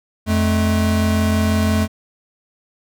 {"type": "tone pair together", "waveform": "square", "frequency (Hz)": [87.31, 215.9], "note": ["F2", "A3"], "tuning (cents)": [0, -33], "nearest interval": "octave + major third", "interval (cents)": 1567, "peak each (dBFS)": -18, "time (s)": [0.26, 1.88], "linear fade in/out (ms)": 50, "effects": []}